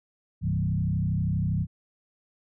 sine tone with frequency modulation, 130.4 Hz, C3, 5 cents flat, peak -23 dBFS, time 0.41-1.67 s, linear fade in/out 50 ms, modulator 32.5 Hz, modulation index 1.7, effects none

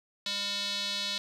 square tone with band-pass filter, 201.1 Hz, G3, 44 cents sharp, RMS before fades -33 dBFS, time 0.26-1.18 s, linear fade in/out 2 ms, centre 4000 Hz, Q 4, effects none

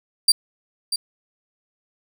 30% pulse tone with echo, 4699 Hz, D8, in tune, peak -8 dBFS, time 0.28-0.32 s, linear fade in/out 5 ms, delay 640 ms, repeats 1, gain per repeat -10 dB, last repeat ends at 0.96 s, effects none

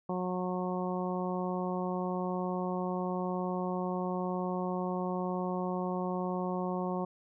harmonic tone, 182.1 Hz, F#3, 27 cents flat, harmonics 1 / 2 / 3 / 4 / 5 / 6, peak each -34 / -37 / -39 / -40 / -41 / -42 dBFS, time 0.09-7.05 s, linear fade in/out 5 ms, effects none

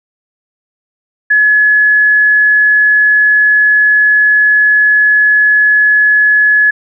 sine tone, 1700 Hz, G#6, 40 cents sharp, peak -5 dBFS, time 1.3-6.71 s, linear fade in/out 10 ms, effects none

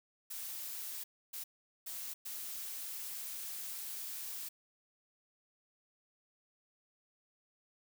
blue noise bursts at uneven times, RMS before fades -43 dBFS, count 4, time 0.3-1.04 / 1.33-1.44 / 1.86-2.14 / 2.25-4.49 s, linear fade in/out 10 ms, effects none

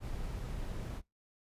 brown noise, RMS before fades -39 dBFS, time 0-1.02 s, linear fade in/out 50 ms, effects noise-tail reverb RT60 0.2 s tail -23 dB re dry + resampled to 32000 Hz

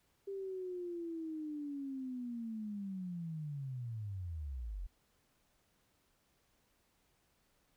sine linear sweep, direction down, 397.1 to 40.81 Hz, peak -39 dBFS, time 0.27-4.87 s, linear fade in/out 10 ms, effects pink hiss -75 dBFS RMS until 7.76 s

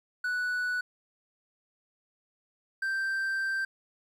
triangle tone pair in turn, 1480 / 1567.2 Hz, F#6 / G6, 0 / -1 cents, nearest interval minor second, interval 99 cents, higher second, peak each -26 dBFS, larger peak neither, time 0.24-0.81 / 2.82-3.65 s, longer second, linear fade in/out 5 ms, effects 11-bit

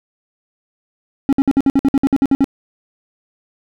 triangle tone bursts, 273.7 Hz, C#4, 22 cents flat, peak -7 dBFS, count 13, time 1.29-2.443 s, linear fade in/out 0 ms, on 37 ms, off 56 ms, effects none

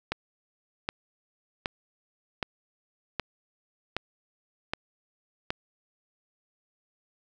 click train, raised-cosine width 0.3 ms, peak -12 dBFS, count 8, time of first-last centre 0.12-5.505 s, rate 1.3 Hz, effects none

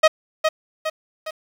sawtooth tone with echo, 629 Hz, D#5, 19 cents sharp, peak -5 dBFS, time 0.03-0.08 s, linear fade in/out 10 ms, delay 410 ms, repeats 3, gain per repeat -6 dB, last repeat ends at 1.31 s, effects low-pass 5000 Hz 12 dB/octave + 7-bit

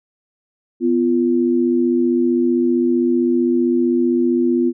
sine tone pair together, 249.7 / 345.2 Hz, B3 / F4, +19 / -20 cents, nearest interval tritone, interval 561 cents, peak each -16 dBFS, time 0.8-4.73 s, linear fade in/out 50 ms, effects none

